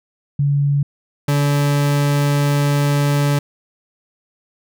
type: tone pair in turn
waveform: sine / 40% pulse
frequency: 142.3 / 143.87 Hz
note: C#3 / D3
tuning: +46 / -35 cents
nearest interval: unison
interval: 19 cents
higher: second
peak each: -13 dBFS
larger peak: neither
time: 0.39-0.83 / 1.28-3.39 s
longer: second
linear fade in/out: 5 ms
effects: none